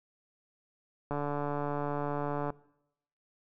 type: click train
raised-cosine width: 1 ms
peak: -20 dBFS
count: 203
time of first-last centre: 1.11-2.503 s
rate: 145 Hz
effects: noise-tail reverb RT60 0.8 s tail -21 dB re dry